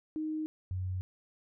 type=tone pair in turn; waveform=sine; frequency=311 / 92.46 Hz; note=D#4 / F#2; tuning=-1 / -1 cents; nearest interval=octave + major sixth; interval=2100 cents; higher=first; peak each=-32 / -32 dBFS; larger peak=neither; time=0.16-0.46 / 0.71-1.01 s; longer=neither; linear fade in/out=0 ms; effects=none